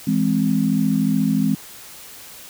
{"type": "chord", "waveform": "sine", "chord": "E augmented", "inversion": "none", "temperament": "equal", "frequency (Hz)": [164.81, 207.7, 261.6], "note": ["E3", "G#3", "B#3"], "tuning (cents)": [0, 0, 0], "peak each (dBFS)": [-22, -19, -20], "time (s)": [0.07, 1.55], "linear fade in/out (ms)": 5, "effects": ["white hiss -40 dBFS RMS until 2.49 s"]}